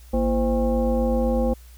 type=tone with frequency modulation; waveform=sine; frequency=233.1 Hz; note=A#3; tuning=in tune; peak=-18 dBFS; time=0.13-1.54 s; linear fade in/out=10 ms; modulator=285 Hz; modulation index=1.4; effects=added 60 Hz sine -43 dBFS peak until 1.77 s + white hiss -54 dBFS RMS until 1.77 s